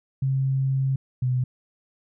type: tone pair in turn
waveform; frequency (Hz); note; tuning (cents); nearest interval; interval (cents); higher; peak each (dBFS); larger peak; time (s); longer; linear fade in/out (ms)
sine; 134.1 / 126.57; C3 / B2; +43 / +43; minor second; 100; first; -20 / -20; neither; 0.22-0.96 / 1.22-1.44; first; 5
effects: none